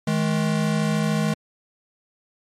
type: tone pair together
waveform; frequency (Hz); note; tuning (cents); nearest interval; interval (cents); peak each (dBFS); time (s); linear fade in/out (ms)
square; 158.26 / 211.7; D#3 / G#3; +30 / +33; perfect fourth; 503; -23; 0.07-1.34; 5
effects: low-pass 10000 Hz 12 dB/octave + MP3 64 kbps